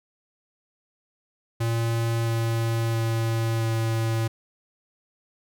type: tone with pitch steps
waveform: square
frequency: 115.3 / 114.57 / 113.84 / 113.12 Hz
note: A#2 / A#2 / A#2 / A2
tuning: -19 / -30 / -41 / +48 cents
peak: -23 dBFS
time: 1.6-4.28 s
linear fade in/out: 10 ms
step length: 670 ms
effects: none